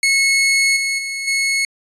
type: tone with level steps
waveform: sawtooth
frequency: 2187 Hz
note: C#7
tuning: 24 cents flat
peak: -9 / -14 / -19 / -12 dBFS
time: 0.03-1.65 s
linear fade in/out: 2 ms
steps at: 0.76 / 0.98 / 1.27 s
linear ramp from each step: 10 ms
effects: resampled to 24000 Hz